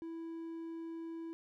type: tone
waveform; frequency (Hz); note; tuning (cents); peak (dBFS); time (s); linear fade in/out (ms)
triangle; 329.6; E4; 0; -39; 0.02-1.33; 0
effects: none